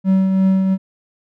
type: tone with tremolo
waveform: triangle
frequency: 190.5 Hz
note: G3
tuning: 49 cents flat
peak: -8 dBFS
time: 0.04-0.78 s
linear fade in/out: 50 ms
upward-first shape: triangle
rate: 2.9 Hz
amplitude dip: 40%
effects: none